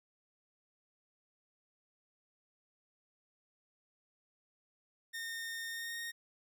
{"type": "tone with pitch glide", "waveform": "sawtooth", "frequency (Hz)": [1831, 1854.4], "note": ["A#6", "A#6"], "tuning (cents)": [-32, -10], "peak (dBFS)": -36, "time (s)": [5.13, 6.12], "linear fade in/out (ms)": 20, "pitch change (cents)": 22, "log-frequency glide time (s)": [5.69, 5.98], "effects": []}